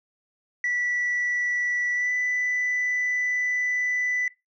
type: tone with pitch glide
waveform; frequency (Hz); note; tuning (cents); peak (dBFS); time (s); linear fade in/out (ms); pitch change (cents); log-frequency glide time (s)
sine; 1957 to 1988.9; B6 to B6; -16 to +12; -21; 0.64-4.28; 2; +28; 1.93-2.12
effects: noise-tail reverb RT60 0.2 s tail -20 dB re dry + tanh soft clip ceiling -20 dBFS